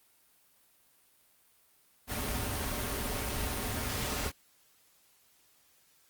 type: noise with comb filter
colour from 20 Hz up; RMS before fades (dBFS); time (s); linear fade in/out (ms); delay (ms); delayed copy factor
pink; -34; 2.07-4.32; 50; 6; -0.55
effects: white hiss -66 dBFS RMS until 6.09 s + Opus 32 kbps